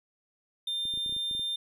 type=tone; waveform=triangle; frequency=3600 Hz; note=A7; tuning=39 cents sharp; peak=-28 dBFS; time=0.67-1.56 s; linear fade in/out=5 ms
type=clicks; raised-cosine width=3 ms; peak=-35 dBFS; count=10; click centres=0.854 / 0.939 / 0.975 / 1.062 / 1.095 / 1.125 / 1.165 / 1.312 / 1.35 / 1.395 s
effects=none